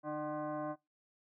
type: tone with frequency modulation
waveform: sine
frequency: 149.5 Hz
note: D3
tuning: 31 cents sharp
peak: -36 dBFS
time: 0.03-0.76 s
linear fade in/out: 50 ms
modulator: 453 Hz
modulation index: 2
effects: noise-tail reverb RT60 0.2 s tail -22 dB re dry